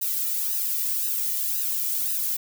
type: noise with flanger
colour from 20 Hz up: violet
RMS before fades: -26 dBFS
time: 0.01-2.37 s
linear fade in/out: 10 ms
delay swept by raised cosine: 0.89 to 1.89 ms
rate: 1.9 Hz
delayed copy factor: -0.8
effects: none